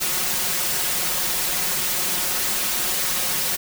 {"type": "noise with comb filter", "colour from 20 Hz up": "white", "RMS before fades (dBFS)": -23, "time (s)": [0, 3.57], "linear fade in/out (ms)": 20, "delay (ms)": 5.5, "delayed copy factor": 0.95, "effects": []}